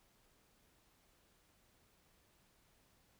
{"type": "silence", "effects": ["pink hiss -72 dBFS RMS until 3.19 s"]}